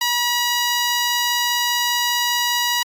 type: tone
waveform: 10% pulse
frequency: 965 Hz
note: B5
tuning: 40 cents flat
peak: -9 dBFS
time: 0.01-2.83 s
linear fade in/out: 5 ms
effects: AAC 64 kbps